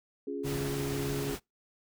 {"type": "chord", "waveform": "sine", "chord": "Db major", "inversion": "none", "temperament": "equal", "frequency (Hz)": [277.2, 349.2, 415.3], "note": ["Db4", "F4", "Ab4"], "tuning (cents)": [0, 0, 0], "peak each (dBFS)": [-37, -40, -36], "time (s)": [0.27, 1.35], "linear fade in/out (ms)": 5}
{"type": "noise", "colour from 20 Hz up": "pink", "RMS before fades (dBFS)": -39, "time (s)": [0.43, 1.4], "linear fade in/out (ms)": 50}
{"type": "tone", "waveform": "sine", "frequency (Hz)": 140.4, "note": "C#3", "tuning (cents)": 22, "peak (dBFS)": -35, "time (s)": [0.44, 1.31], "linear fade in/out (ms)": 10}
{"effects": ["noise-tail reverb RT60 0.2 s tail -26 dB re dry"]}